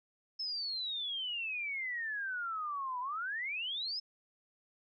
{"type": "exponential two-way sweep", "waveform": "sine", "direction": "down then up", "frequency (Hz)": [5274, 973, 5274], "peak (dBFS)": -35, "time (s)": [0.39, 4], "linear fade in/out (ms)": 10, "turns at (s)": 3, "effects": []}